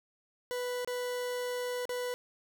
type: tone with dropouts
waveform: 40% pulse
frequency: 493.9 Hz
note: B4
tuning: in tune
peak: -32 dBFS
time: 0.51-2.14 s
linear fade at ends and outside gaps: 0 ms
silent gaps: 0.847-0.875 / 1.854-1.893 s
effects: none